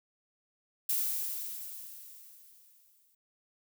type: noise with exponential decay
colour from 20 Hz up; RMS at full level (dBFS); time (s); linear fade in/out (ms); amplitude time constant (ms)
violet; -29; 0.89-3.15; 5; 490
effects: none